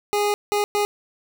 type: tone bursts at uneven times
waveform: 25% pulse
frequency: 412.7 Hz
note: G#4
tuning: 11 cents flat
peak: -15 dBFS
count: 3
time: 0.13-0.34 / 0.52-0.64 / 0.75-0.85 s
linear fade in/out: 0 ms
effects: none